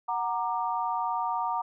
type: chord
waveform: sine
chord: Gb augmented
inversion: none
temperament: equal with one note detuned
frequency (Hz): 740 / 932.3 / 1188.3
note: Gb5 / Bb5 / D6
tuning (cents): 0 / 0 / +20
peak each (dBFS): -32 / -29 / -33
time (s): 0.08-1.62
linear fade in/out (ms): 10
effects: none